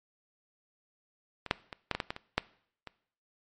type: clicks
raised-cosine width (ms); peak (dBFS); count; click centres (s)
0.3; -23 / -8 / -23 / -12 / -15 / -14 / -17 / -24 / -9 / -25; 10; 1.463 / 1.511 / 1.728 / 1.913 / 1.95 / 2.002 / 2.105 / 2.164 / 2.38 / 2.873
effects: noise-tail reverb RT60 0.6 s tail -20 dB re dry + MP3 48 kbps